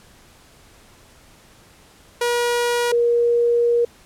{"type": "tone pair in turn", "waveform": ["sawtooth", "sine"], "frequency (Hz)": [480, 473.9], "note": ["B4", "A#4"], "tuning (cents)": [-49, 28], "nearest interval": "unison", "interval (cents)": 23, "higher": "first", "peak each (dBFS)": -14, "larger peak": "neither", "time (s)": [[2.21, 2.92], [2.92, 3.85]], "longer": "second", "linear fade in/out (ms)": 5, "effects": ["pink hiss -50 dBFS RMS until 4.05 s", "low-pass 12000 Hz 12 dB/octave"]}